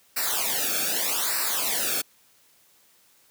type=noise with flanger; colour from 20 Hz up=white; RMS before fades=-26 dBFS; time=0.16-2.02 s; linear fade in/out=10 ms; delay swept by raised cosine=0.3 to 1.02 ms; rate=0.82 Hz; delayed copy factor=-1; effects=white hiss -60 dBFS RMS until 3.3 s + high-pass 80 Hz 12 dB/octave